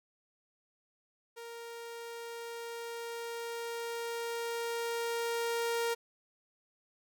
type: tone with level ramp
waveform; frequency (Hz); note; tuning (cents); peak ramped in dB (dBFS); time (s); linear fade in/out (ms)
sawtooth; 466.2; A#4; 0; -40 to -26; 1.36-5.95; 20
effects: none